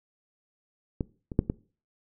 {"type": "clicks", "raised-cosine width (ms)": 3, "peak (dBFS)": [-15, -23, -7, -14], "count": 4, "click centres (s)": [1.008, 1.318, 1.391, 1.499], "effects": ["noise-tail reverb RT60 0.4 s tail -21 dB re dry"]}